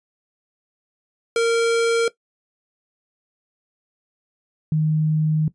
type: tone pair in turn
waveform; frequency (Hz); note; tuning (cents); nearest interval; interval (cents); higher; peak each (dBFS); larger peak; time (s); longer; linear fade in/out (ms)
square / sine; 462.1 / 155.28; A#4 / D#3; -15 / -3; octave + perfect fifth; 1888; first; -16; neither; 1.36-2.08 / 4.72-5.48; second; 2
effects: noise-tail reverb RT60 0.1 s tail -17 dB re dry + resampled to 22050 Hz